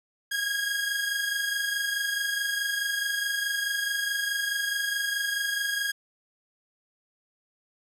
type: tone pair together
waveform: sawtooth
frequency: 1634 / 1658.7 Hz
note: G#6 / G#6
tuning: -29 / -3 cents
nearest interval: unison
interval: 26 cents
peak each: -24 / -29 dBFS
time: 0.31-5.92 s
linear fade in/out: 10 ms
effects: resampled to 32000 Hz